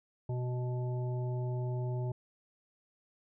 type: harmonic tone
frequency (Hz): 124.4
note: B2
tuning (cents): +13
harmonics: 1 / 3 / 5 / 7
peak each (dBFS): -32 / -42 / -46 / -49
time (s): 0.29-2.12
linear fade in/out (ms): 5
effects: none